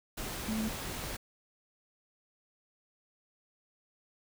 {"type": "tone in noise", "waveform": "sine", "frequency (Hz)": 218.7, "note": "A3", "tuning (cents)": -10, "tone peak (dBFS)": -31, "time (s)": [0.48, 0.69], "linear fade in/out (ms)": 10, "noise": "pink", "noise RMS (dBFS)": -39, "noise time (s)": [0.17, 1.17], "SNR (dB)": 5, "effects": []}